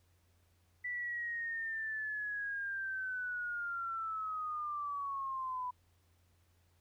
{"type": "linear sweep", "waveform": "sine", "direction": "down", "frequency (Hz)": [1975.5, 987.8], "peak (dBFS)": -36, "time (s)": [0.84, 5.71], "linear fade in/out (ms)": 10, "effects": ["added 87 Hz sine -69 dBFS peak until 6.8 s", "pink hiss -75 dBFS RMS until 6.8 s"]}